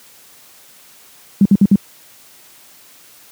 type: tone bursts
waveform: sine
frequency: 198.7 Hz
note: G3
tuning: 24 cents sharp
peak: -5 dBFS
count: 4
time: 1.41-1.757 s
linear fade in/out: 2 ms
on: 44 ms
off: 57 ms
effects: white hiss -45 dBFS RMS until 3.31 s + high-pass 100 Hz 12 dB/octave

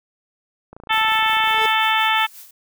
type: click train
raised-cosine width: 1 ms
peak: -25 dBFS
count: 27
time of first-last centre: 0.73-1.652 s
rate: 28.2 Hz
type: harmonic tone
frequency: 440 Hz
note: A4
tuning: in tune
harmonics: 2 / 3 / 4 / 5 / 6 / 7 / 8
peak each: -20 / -22 / -23 / -24 / -25 / -25 / -26 dBFS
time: 0.89-2.27 s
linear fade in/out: 20 ms
type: noise with tremolo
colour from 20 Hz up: blue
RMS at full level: -39 dBFS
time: 0.92-2.51 s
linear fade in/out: 5 ms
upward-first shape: sine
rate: 5.6 Hz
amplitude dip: 60%
type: tone with exponential growth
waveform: 30% pulse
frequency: 440 Hz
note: A4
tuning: in tune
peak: -19 dBFS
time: 1.35-1.66 s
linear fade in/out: 2 ms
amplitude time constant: 67 ms
effects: none

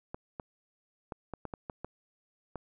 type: clicks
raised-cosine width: 1 ms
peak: -24 dBFS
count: 9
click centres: 0.145 / 0.398 / 1.122 / 1.337 / 1.453 / 1.538 / 1.698 / 1.846 / 2.557 s
effects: none

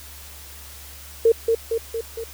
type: tone with echo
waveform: sine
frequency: 455.7 Hz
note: A#4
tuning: 39 cents flat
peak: -11 dBFS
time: 1.25-1.32 s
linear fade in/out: 5 ms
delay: 230 ms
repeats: 4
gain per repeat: -4 dB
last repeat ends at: 2.24 s
effects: added 71 Hz sine -43 dBFS peak until 2.33 s + white hiss -42 dBFS RMS until 2.33 s

